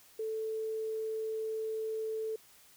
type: tone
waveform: sine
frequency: 440 Hz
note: A4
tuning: in tune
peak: -33 dBFS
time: 0.19-2.36 s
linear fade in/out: 5 ms
effects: white hiss -60 dBFS RMS until 2.76 s